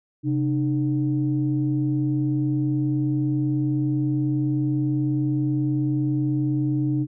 sine tone pair together, 132.93 / 303.1 Hz, C3 / D#4, +28 / -45 cents, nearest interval octave + major second, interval 1427 cents, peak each -22 dBFS, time 0.23-7.07 s, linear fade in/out 50 ms, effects tanh soft clip ceiling -12 dBFS

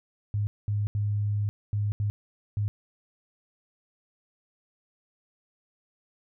sine tone bursts at uneven times, 103.5 Hz, G#2, 5 cents flat, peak -24 dBFS, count 6, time 0.34-0.47 / 0.68-0.87 / 0.95-1.49 / 1.73-1.92 / 2-2.1 / 2.57-2.68 s, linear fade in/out 0 ms, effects none

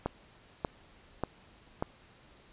click train, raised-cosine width 1 ms, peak -16 dBFS, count 4, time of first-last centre 0.06-1.825 s, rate 1.7 Hz, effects pink hiss -59 dBFS RMS until 2.52 s + resampled to 8000 Hz

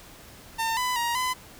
sawtooth tone with pitch steps, 904 / 1000 / 943 / 1011 Hz, A5 / B5 / A#5 / B5, +47 / +21 / +20 / +40 cents, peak -21 dBFS, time 0.58-1.34 s, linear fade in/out 20 ms, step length 190 ms, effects pink hiss -48 dBFS RMS until 1.59 s

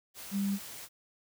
sine tone in noise, 198.6 Hz, G3, 23 cents sharp, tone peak -28 dBFS, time 0.31-0.59 s, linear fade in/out 50 ms, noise white, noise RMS -45 dBFS, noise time 0.14-0.89 s, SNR +14 dB, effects none

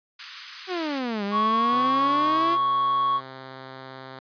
white high-pass noise, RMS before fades -35 dBFS, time 0.19-0.99 s, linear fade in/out 5 ms, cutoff 1100 Hz, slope 48 dB/octave
sawtooth exponential two-way sweep, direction down then up, 383.5 to 198.5 to 347.5 Hz, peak -22 dBFS, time 0.67-2.58 s, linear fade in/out 50 ms, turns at 1.24 s
triangle tone, 1108.7 Hz, C#6, in tune, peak -18 dBFS, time 1.31-3.21 s, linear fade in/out 50 ms
5% pulse tone with vibrato, 131.9 Hz, C3, 14 cents sharp, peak -27 dBFS, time 1.73-4.19 s, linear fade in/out 0 ms, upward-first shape sine, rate 18 Hz, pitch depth 9 cents each way
effects resampled to 11025 Hz

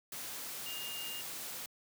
sine tone in noise, 2824 Hz, F7, 19 cents sharp, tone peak -42 dBFS, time 0.66-1.21 s, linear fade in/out 2 ms, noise white, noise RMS -43 dBFS, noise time 0.12-1.66 s, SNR -2 dB, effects high-pass 100 Hz 12 dB/octave

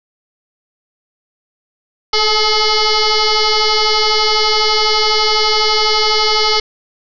sine tone with frequency modulation, 2134 Hz, C7, 34 cents sharp, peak -10 dBFS, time 2.13-6.6 s, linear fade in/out 5 ms, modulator 428 Hz, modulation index 7.1, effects none

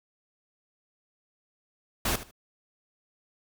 pink noise with echo, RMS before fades -27 dBFS, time 2.05-2.16 s, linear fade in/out 5 ms, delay 76 ms, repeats 2, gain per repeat -14 dB, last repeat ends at 2.312 s, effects none

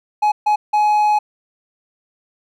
triangle tone bursts at uneven times, 842 Hz, G#5, 24 cents sharp, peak -10 dBFS, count 3, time 0.22-0.32 / 0.46-0.56 / 0.73-1.19 s, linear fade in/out 10 ms, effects none

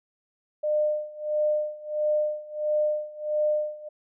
sine tone with tremolo, 604 Hz, D5, 48 cents sharp, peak -20 dBFS, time 0.63-3.89 s, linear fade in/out 10 ms, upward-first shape sine, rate 1.5 Hz, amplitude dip 90%, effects none

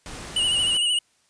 pink noise, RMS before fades -37 dBFS, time 0.06-0.77 s, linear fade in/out 0 ms
square tone with vibrato, 2911 Hz, F#7, 29 cents flat, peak -20 dBFS, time 0.36-0.99 s, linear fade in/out 5 ms, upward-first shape sine, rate 13 Hz, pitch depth 49 cents each way
effects white hiss -64 dBFS RMS until 1.29 s + resampled to 22050 Hz

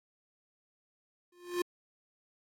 square tone with exponential growth, 352.9 Hz, F4, 18 cents sharp, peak -27 dBFS, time 1.32-1.62 s, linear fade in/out 5 ms, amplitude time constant 65 ms, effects AAC 48 kbps

